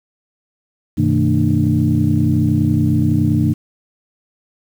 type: tone cluster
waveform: sine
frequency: 97.3 / 127.1 / 158.7 / 225.9 / 300.4 Hz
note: G2 / C3 / D#3 / A3 / D4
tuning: -12 / -50 / +35 / +46 / +39 cents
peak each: -18 dBFS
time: 0.97-3.54 s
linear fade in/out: 20 ms
effects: tanh soft clip ceiling -2 dBFS + 7-bit